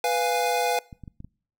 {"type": "chord", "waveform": "square", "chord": "F diminished", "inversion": "second", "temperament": "equal with one note detuned", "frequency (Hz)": [493.9, 698.5, 826.3], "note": ["Cb5", "F5", "Ab5"], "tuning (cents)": [0, 0, -9], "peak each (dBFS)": -27, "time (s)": [0.04, 0.79], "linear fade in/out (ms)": 2}
{"type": "clicks", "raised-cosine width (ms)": 5, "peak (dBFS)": -28, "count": 5, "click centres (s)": [0.928, 1.037, 1.078, 1.204, 1.246]}
{"effects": ["noise-tail reverb RT60 0.5 s tail -24 dB re dry"]}